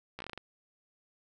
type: slowing click train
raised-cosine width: 0.3 ms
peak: -25 dBFS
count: 8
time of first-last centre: 0.19-0.376 s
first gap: 14 ms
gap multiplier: 1.21
effects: none